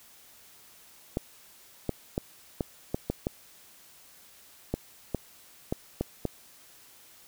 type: clicks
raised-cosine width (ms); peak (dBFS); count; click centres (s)
2; -14; 12; 1.171 / 1.893 / 2.179 / 2.608 / 2.945 / 3.1 / 3.269 / 4.74 / 5.147 / 5.725 / 6.01 / 6.253
effects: white hiss -55 dBFS RMS until 7.27 s